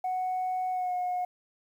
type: tone with pitch glide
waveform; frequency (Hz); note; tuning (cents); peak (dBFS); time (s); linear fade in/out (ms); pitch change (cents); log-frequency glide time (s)
sine; 740 to 723.5; F#5 to F#5; 0 to -39; -26; 0.04-1.25; 5; -39; 0.71-0.93
effects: tanh soft clip ceiling -25 dBFS + 10-bit